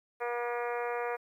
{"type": "harmonic tone", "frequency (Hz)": 239.9, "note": "A#3", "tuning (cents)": 50, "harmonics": [2, 3, 4, 5, 6, 7, 8, 9, 10], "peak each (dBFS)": [-34, -38, -40, -42, -44, -45, -46, -47, -48], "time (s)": [0.2, 1.17], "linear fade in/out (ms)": 20, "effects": ["11-bit"]}